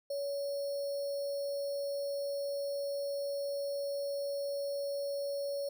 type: tone with sample-and-hold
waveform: sine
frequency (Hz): 563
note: C#5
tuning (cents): +27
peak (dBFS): -33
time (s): 0.1-5.69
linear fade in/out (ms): 5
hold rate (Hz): 4900
effects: none